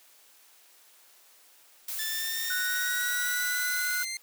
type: noise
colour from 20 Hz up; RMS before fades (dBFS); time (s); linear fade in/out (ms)
blue; -35; 1.88-4.05; 5
type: linear sweep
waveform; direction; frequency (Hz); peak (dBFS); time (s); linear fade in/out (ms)
15% pulse; up; 1752 to 2100; -26; 1.99-4.17; 2
type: tone with pitch glide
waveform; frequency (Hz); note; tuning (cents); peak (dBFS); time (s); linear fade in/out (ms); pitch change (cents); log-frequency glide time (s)
sine; 1481 to 1464; F#6 to F#6; +1 to -19; -29; 2.5-4.03; 5; -20; 2.92-3.29
effects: white hiss -58 dBFS RMS until 4.22 s + high-pass 400 Hz 12 dB/octave